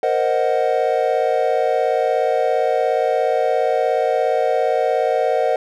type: chord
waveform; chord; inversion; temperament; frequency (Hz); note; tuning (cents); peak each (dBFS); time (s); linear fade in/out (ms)
triangle; C half-diminished seventh; third; equal; 466.2 / 523.3 / 622.3 / 740; Bb4 / C5 / Eb5 / Gb5; 0 / 0 / 0 / 0; -19; 0.03-5.56; 2
effects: none